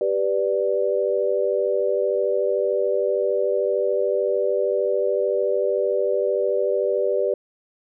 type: chord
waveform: sine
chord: G major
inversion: none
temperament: equal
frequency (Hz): 392 / 493.9 / 587.3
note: G4 / B4 / D5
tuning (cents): 0 / 0 / 0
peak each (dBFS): -23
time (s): 0.01-7.34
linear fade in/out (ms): 2
effects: none